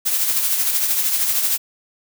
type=noise with tremolo; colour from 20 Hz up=blue; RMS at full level=-17 dBFS; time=0.05-1.58 s; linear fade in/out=20 ms; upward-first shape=triangle; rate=13 Hz; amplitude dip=50%; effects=none